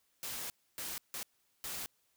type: noise bursts at uneven times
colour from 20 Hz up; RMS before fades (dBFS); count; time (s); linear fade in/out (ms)
white; -41; 4; 0.23-0.5 / 0.78-0.98 / 1.14-1.23 / 1.64-1.86; 0
effects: white hiss -75 dBFS RMS until 2.16 s